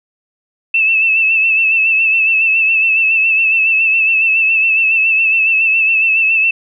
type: tone with vibrato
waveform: sine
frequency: 2637 Hz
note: E7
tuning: in tune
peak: -9 dBFS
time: 0.74-6.51 s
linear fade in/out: 5 ms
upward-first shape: sine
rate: 7.2 Hz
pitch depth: 42 cents each way
effects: none